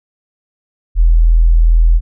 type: tone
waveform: sine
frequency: 41.2 Hz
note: E1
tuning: in tune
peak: -5 dBFS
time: 0.95-2.01 s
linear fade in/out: 50 ms
effects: none